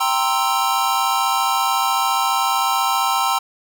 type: chord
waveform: square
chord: C dominant seventh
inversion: second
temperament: equal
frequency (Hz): 784 / 932.3 / 1046.5 / 1318.5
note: G5 / Bb5 / C6 / E6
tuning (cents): 0 / 0 / 0 / 0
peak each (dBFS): -23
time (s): 0-3.39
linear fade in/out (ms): 10
effects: none